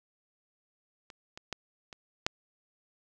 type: clicks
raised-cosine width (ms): 0.2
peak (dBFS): -30 / -26 / -17 / -27 / -9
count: 5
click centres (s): 1.102 / 1.375 / 1.527 / 1.928 / 2.265
effects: none